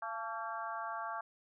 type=harmonic tone with a mistuned harmonic; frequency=227.9 Hz; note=A#3; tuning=39 cents flat; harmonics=3 / 4 / 5 / 6 / 7; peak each=-44 / -43 / -42 / -45 / -47 dBFS; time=0.02-1.21 s; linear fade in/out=5 ms; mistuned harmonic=4; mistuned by=-64 cents; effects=none